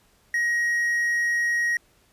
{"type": "tone", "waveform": "triangle", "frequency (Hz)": 1889, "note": "A#6", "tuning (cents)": 22, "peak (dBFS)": -19, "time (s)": [0.34, 1.77], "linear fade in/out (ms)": 2, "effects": ["pink hiss -61 dBFS RMS until 2.12 s", "resampled to 32000 Hz"]}